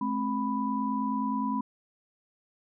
sine tone cluster, 215.3 / 264.9 / 990 Hz, A3 / C4 / B5, -37 / +22 / +4 cents, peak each -31 dBFS, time 0.01-1.61 s, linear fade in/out 5 ms, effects none

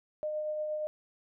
sine tone with tremolo, 610 Hz, D#5, 34 cents flat, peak -30 dBFS, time 0.23-0.87 s, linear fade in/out 0 ms, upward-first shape triangle, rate 8.5 Hz, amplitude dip 30%, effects none

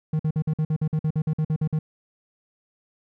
triangle tone bursts, 155.56 Hz, D#3, in tune, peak -18 dBFS, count 15, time 0.13-1.79 s, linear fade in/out 5 ms, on 64 ms, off 50 ms, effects none

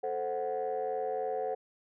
sine chord, F# diminished, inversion first, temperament equal, 440 / 523.3 / 740 Hz, A4 / C5 / F#5, 0 / 0 / 0 cents, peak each -34 dBFS, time 0.03-1.55 s, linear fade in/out 10 ms, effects tanh soft clip ceiling -25 dBFS

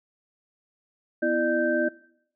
sine tone cluster, 248.9 / 332.7 / 602 / 1558 Hz, B3 / E4 / D5 / G6, +14 / +16 / +43 / -11 cents, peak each -29 / -26 / -25 / -28 dBFS, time 1.22-1.89 s, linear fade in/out 10 ms, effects noise-tail reverb RT60 0.7 s tail -21 dB re dry

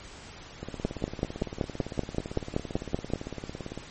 two click trains, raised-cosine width 2 ms, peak -22 / -12 dBFS, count 57 / 13, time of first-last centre 0.63-3.776 / 0.85-3.136 s, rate 17.8 / 5.25 Hz, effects pink hiss -46 dBFS RMS until 3.9 s + MP3 32 kbps

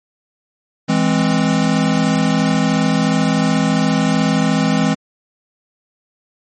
square chord, E augmented, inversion none, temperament equal, 164.81 / 207.7 / 261.6 Hz, E3 / G#3 / B#3, 0 / 0 / 0 cents, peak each -18 dBFS, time 0.88-4.95 s, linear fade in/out 20 ms, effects MP3 32 kbps

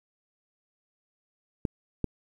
clicks, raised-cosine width 3 ms, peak -14 dBFS, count 2, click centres 1.652 / 2.043 s, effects 9-bit

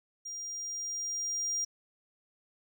triangle tone with level ramp, 5700 Hz, F8, 34 cents sharp, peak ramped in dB -37 to -28 dBFS, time 0.25-1.65 s, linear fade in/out 10 ms, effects none

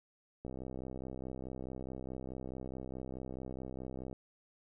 click train, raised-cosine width 2 ms, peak -30 dBFS, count 239, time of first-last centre 0.45-4.129 s, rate 64.7 Hz, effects none

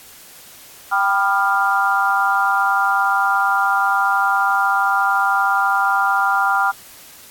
sine chord, G dominant seventh, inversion none, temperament equal with one note detuned, 784 / 987.8 / 1204.9 / 1396.9 Hz, G5 / B5 / D6 / F6, 0 / 0 / +44 / 0 cents, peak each -19 / -22 / -21 / -18 dBFS, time 0.91-6.72 s, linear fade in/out 20 ms, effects white hiss -42 dBFS RMS until 7.3 s + AAC 64 kbps

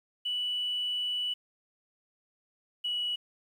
sine tone pair in turn, 2960 / 2934 Hz, F#7 / F#7, 0 / -15 cents, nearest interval unison, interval 15 cents, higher first, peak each -28 dBFS, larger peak neither, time 0.25-1.34 / 2.84-3.16 s, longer first, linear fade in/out 10 ms, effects tanh soft clip ceiling -24 dBFS + 10-bit

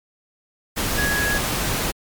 sine tone in noise, 1668 Hz, G#6, 7 cents sharp, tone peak -21 dBFS, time 0.97-1.39 s, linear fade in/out 20 ms, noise pink, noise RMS -23 dBFS, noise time 0.76-1.92 s, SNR -1 dB, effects MP3 96 kbps

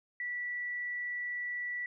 sine tone, 1956 Hz, B6, 17 cents flat, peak -34 dBFS, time 0.2-1.86 s, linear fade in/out 2 ms, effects none

